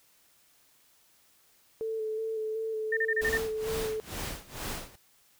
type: tone with vibrato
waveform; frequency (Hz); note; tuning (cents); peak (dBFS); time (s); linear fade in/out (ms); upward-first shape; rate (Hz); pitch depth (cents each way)
sine; 440; A4; 0; -30; 1.81-4; 0; square; 2.7; 18
type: tone bursts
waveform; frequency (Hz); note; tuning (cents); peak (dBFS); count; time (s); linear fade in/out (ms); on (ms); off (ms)
sine; 1810; A6; +48; -25; 6; 2.92-3.375; 5; 50; 31
type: noise with tremolo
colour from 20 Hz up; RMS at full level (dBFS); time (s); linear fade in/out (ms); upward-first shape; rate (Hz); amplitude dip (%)
pink; -35; 3.21-4.96; 10; sine; 2.2; 90
effects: white hiss -64 dBFS RMS until 5.39 s